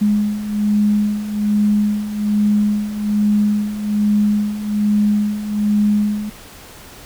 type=beating tone pair; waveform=sine; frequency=207.7 / 208.9 Hz; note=G#3 / G#3; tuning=0 / +10 cents; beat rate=1.2 Hz; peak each=-20 / -15 dBFS; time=0.01-6.3 s; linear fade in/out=10 ms; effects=pink hiss -39 dBFS RMS until 7.05 s